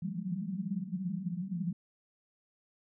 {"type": "band-pass noise", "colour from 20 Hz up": "white", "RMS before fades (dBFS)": -36, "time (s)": [0.02, 1.73], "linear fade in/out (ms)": 5, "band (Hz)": [170, 200], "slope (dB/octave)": 96, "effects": []}